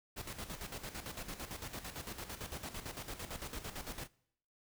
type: noise with tremolo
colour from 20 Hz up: pink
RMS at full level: -43 dBFS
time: 0.16-4.08 s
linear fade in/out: 20 ms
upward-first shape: square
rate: 8.9 Hz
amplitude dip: 65%
effects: noise-tail reverb RT60 0.7 s tail -23 dB re dry